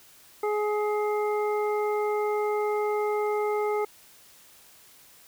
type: harmonic tone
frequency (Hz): 420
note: G#4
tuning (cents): +19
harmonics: 1 / 2 / 3 / 5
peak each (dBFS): -25 / -31 / -35 / -39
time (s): 0.43-3.85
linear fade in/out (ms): 5
effects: white hiss -54 dBFS RMS until 5.27 s